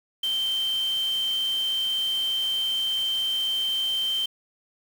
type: tone in noise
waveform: sine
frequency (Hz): 3122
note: G7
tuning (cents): -8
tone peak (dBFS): -23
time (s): 0.23-4.26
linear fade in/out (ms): 5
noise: white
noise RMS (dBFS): -41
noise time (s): 0.23-4.26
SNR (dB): +15
effects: none